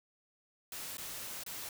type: noise with dropouts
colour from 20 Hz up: white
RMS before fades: -43 dBFS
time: 0.72-1.69 s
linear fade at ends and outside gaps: 2 ms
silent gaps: 0.971-0.981 / 1.436-1.463 s
effects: none